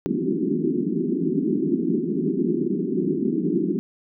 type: band-pass noise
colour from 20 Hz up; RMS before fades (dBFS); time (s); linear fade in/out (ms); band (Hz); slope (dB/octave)
white; -23; 0.06-3.79; 0; 160 to 390; 96
effects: none